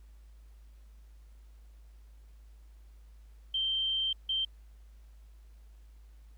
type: tone bursts at uneven times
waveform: sine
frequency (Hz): 3136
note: G7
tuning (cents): 0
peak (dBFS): -28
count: 2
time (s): 3.54-4.13 / 4.29-4.45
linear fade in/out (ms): 5
effects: added 53 Hz sine -51 dBFS peak until 6.37 s + pink hiss -71 dBFS RMS until 6.37 s